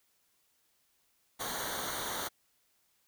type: noise with comb filter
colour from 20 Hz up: pink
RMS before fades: -37 dBFS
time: 1.39-2.29 s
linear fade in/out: 20 ms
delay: 0.39 ms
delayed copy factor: -0.85
effects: white hiss -73 dBFS RMS until 3.07 s